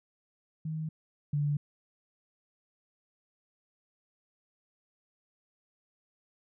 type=tone pair in turn; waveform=sine; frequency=157.4 / 145.9 Hz; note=D#3 / D3; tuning=+20 / -11 cents; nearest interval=minor second; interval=131 cents; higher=first; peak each=-32 / -26 dBFS; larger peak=second; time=0.65-0.89 / 1.33-1.57 s; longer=neither; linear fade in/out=5 ms; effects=none